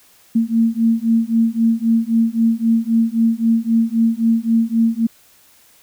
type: beating tone pair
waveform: sine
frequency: 226 / 229.8 Hz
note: A3 / A#3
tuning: +47 / -25 cents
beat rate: 3.8 Hz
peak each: -16 dBFS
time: 0.35-5.07 s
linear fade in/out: 10 ms
effects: white hiss -51 dBFS RMS until 5.82 s